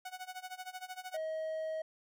sawtooth tone with tremolo, 740 Hz, F#5, in tune, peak -36 dBFS, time 0.05-1.17 s, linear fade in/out 5 ms, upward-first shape sine, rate 13 Hz, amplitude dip 90%
triangle tone, 634 Hz, D#5, 32 cents sharp, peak -33 dBFS, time 1.14-1.82 s, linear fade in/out 5 ms
effects none

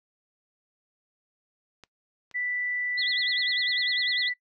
clicks, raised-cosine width 0.2 ms, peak -29 / -33 dBFS, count 2, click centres 1.837 / 2.313 s
sine tone, 1975.5 Hz, B6, in tune, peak -27 dBFS, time 2.34-4.34 s, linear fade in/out 20 ms
sine tone with vibrato, 3768 Hz, A#7, 18 cents sharp, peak -26 dBFS, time 2.97-4.3 s, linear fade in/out 20 ms, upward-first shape sine, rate 10 Hz, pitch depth 240 cents each way
effects noise-tail reverb RT60 0.1 s tail -21 dB re dry

